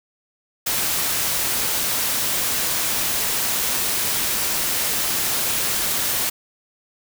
white noise, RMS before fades -22 dBFS, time 0.66-6.3 s, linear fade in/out 10 ms, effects none

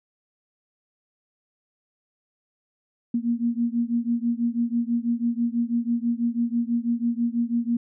sine beating tone pair, 233.1 / 239.2 Hz, A#3 / A#3, 0 / +45 cents, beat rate 6.1 Hz, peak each -24 / -25 dBFS, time 3.14-7.77 s, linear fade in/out 5 ms, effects none

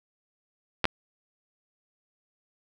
clicks, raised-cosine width 0.3 ms, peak -6 dBFS, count 2, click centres 0.843 / 0.854 s, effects none

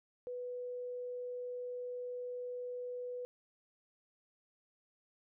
sine tone, 493.9 Hz, B4, in tune, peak -39 dBFS, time 0.27-3.25 s, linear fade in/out 0 ms, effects none

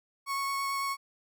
35% pulse tone with vibrato, 1104 Hz, C#6, 7 cents flat, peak -28 dBFS, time 0.26-0.97 s, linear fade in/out 50 ms, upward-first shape triangle, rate 9 Hz, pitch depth 12 cents each way, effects none

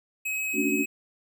square tone, 2551 Hz, D#7, 43 cents sharp, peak -28 dBFS, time 0.25-0.86 s, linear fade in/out 10 ms
sine chord, D major seventh, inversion second, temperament equal with one note detuned, 220 / 277.2 / 291.5 / 370 Hz, A3 / C#4 / D4 / F#4, 0 / 0 / -13 / 0 cents, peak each -31 / -29 / -28 / -30 dBFS, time 0.53-0.86 s, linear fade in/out 50 ms
effects none

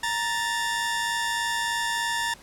sawtooth tone pair together, 932.3 / 1761.3 Hz, A#5 / A6, 0 / +1 cents, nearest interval major seventh, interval 1101 cents, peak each -24 dBFS, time 0.03-2.34 s, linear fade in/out 5 ms, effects pink hiss -50 dBFS RMS until 2.42 s + low-pass 11000 Hz 12 dB/octave

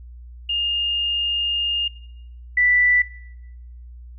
sine tone pair in turn, 2827 / 1974.2 Hz, F7 / B6, +20 / -1 cents, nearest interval tritone, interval 621 cents, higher first, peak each -20 / -14 dBFS, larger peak second, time 0.49-1.88 / 2.57-3.02 s, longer first, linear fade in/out 5 ms, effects noise-tail reverb RT60 0.9 s tail -19 dB re dry + added 60 Hz sine -37 dBFS peak until 4.18 s

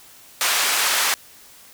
pink band-pass noise, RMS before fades -20 dBFS, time 0.41-1.14 s, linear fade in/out 0 ms, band 1100 to 14000 Hz, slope 12 dB/octave, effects white hiss -47 dBFS RMS until 1.73 s

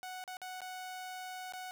sawtooth tone with dropouts, 740 Hz, F#5, in tune, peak -38 dBFS, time 0.03-1.71 s, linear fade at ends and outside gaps 0 ms, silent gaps 0.239-0.277 / 0.369-0.417 / 0.606-0.617 / 1.523-1.536 s, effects none

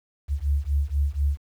sine beating tone pair, 69.3 / 73.4 Hz, C#2 / D2, 0 / 0 cents, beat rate 4.1 Hz, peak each -24 dBFS, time 0.28-1.39 s, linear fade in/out 50 ms, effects 9-bit

